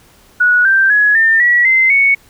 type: tone with pitch steps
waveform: sine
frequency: 1464 / 1569.1 / 1681.7 / 1802.4 / 1931.8 / 2070 / 2219 Hz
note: F#6 / G6 / G#6 / A6 / B6 / C7 / C#7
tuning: -19 / +1 / +21 / +41 / -39 / -19 / +1 cents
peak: -7 dBFS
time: 0.4-2.15 s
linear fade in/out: 10 ms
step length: 250 ms
effects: pink hiss -47 dBFS RMS until 2.29 s